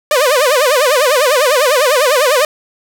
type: tone with vibrato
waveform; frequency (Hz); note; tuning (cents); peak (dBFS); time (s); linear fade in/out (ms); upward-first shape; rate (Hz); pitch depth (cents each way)
sawtooth; 550; C#5; -14; -5; 0.11-2.45; 2; sine; 10; 210
effects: none